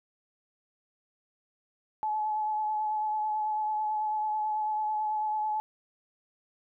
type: tone with vibrato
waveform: sine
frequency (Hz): 856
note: A5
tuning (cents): -48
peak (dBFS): -27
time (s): 2.03-5.6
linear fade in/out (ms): 0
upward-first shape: triangle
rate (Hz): 9.1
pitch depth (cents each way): 23
effects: none